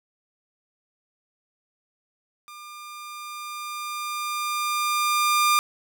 sawtooth tone with level ramp, 1200 Hz, D6, 37 cents sharp, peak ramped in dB -37 to -13 dBFS, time 2.48-5.59 s, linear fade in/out 0 ms, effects none

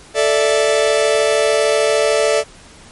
45% pulse chord, A suspended fourth, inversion none, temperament just, 440 / 586.7 / 660 Hz, A4 / D5 / E5, 0 / -2 / +2 cents, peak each -16 / -16 / -19 dBFS, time 0.14-2.44 s, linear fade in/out 50 ms, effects pink hiss -42 dBFS RMS until 2.91 s + MP3 48 kbps

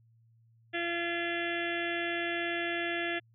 harmonic tone, 342.1 Hz, F4, 36 cents flat, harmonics 1 / 2 / 4 / 5 / 6 / 7 / 8 / 9 / 10, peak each -36 / -38 / -45 / -36 / -39 / -43 / -41 / -46 / -44 dBFS, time 0.73-3.2 s, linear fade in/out 20 ms, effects added 114 Hz sine -61 dBFS peak until 3.34 s

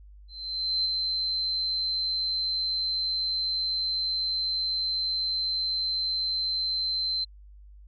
sine tone with ADSR envelope, 4094 Hz, C8, 38 cents flat, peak -22 dBFS, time 0.28-7.25 s, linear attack 570 ms, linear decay 14 ms, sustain -3 dB, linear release 16 ms, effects added 50 Hz sine -46 dBFS peak until 7.87 s + MP3 96 kbps

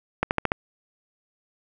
accelerating click train, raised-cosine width 0.5 ms, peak -6 dBFS, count 5, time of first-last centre 0.23-0.519 s, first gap 79 ms, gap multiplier 0.94, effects none

